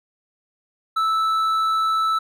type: tone with hard clipping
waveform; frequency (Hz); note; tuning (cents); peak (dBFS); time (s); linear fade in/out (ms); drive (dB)
sine; 1313; E6; -7; -19; 0.96-2.19; 10; 5
effects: none